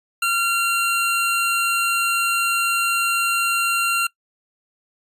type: tone pair together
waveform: square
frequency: 1378 / 2756 Hz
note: F6 / F7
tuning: -24 / -24 cents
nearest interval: octave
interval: 1200 cents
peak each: -21 dBFS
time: 0.22-4.07 s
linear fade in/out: 5 ms
effects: noise-tail reverb RT60 0.1 s tail -22 dB re dry + resampled to 32000 Hz